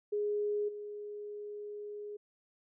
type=tone with level steps; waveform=sine; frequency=415.3 Hz; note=G#4; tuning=in tune; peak=-30 / -40 dBFS; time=0.12-2.17 s; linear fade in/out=10 ms; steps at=0.68 s; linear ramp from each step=10 ms; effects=none